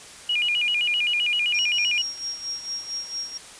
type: tone with vibrato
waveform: sine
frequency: 2654 Hz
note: E7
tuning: 11 cents sharp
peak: -20 dBFS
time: 0.29-2.02 s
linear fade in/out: 5 ms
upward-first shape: square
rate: 7.7 Hz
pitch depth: 160 cents each way
type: tone with tremolo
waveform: sine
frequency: 5588 Hz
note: F8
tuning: in tune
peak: -26 dBFS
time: 1.54-3.38 s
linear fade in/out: 10 ms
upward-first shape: sine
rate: 4.4 Hz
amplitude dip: 70%
effects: white hiss -43 dBFS RMS until 3.59 s + resampled to 22050 Hz